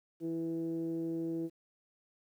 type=tone with low-pass filter; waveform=15% pulse; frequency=164.81 Hz; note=E3; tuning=in tune; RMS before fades=-36 dBFS; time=0.2-1.5 s; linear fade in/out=50 ms; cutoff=370 Hz; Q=6.2; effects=11-bit